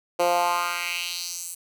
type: tone with high-pass filter sweep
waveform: 10% pulse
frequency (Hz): 174.61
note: F3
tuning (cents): 0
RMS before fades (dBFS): -26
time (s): 0.19-1.55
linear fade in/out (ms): 10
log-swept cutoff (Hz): 470 to 9200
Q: 2.4
effects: none